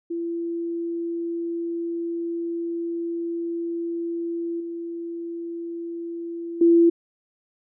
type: tone with level steps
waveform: sine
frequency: 338 Hz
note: E4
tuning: 43 cents sharp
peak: -25 / -29 / -12 dBFS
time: 0.1-6.9 s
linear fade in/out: 10 ms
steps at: 4.6 / 6.61 s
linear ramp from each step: 5 ms
effects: none